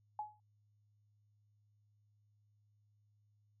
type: tone with exponential decay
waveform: sine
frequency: 846 Hz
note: G#5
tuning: 32 cents sharp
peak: -35 dBFS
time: 0.19-0.4 s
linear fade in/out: 2 ms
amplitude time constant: 45 ms
effects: added 104 Hz sine -70 dBFS peak until 3.6 s